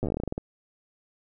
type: slowing click train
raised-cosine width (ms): 2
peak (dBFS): -16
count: 15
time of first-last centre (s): 0.03-0.379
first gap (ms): 8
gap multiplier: 1.16
effects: none